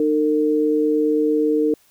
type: tone pair together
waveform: sine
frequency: 304.5 / 454.4 Hz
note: D#4 / A#4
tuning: -37 / -44 cents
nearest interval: perfect fifth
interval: 693 cents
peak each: -18 dBFS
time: 0-1.74 s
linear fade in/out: 2 ms
effects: white hiss -57 dBFS RMS until 1.9 s